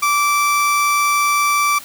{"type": "tone", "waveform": "30% pulse", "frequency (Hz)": 1165, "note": "D6", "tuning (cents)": -14, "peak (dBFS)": -11, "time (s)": [0.02, 1.79], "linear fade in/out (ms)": 10, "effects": ["white hiss -37 dBFS RMS until 1.84 s", "high-pass 60 Hz 12 dB/octave"]}